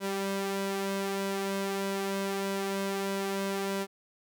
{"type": "tone with flanger", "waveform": "sawtooth", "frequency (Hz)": 196, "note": "G3", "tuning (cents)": 0, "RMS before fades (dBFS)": -32, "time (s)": [0, 3.87], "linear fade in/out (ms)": 50, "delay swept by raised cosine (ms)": [2, 3.2], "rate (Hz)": 1.6, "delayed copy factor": 0.55, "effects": []}